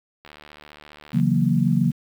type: click train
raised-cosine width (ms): 0.3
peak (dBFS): -26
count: 72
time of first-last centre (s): 0.25-1.199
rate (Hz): 74.8
type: chord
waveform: sine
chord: F# dominant seventh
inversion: second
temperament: equal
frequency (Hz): 138.59 / 164.81 / 185 / 233.1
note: C#3 / E3 / F#3 / A#3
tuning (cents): 0 / 0 / 0 / 0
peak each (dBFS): -22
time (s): 1.13-1.92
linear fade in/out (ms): 20
effects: 8-bit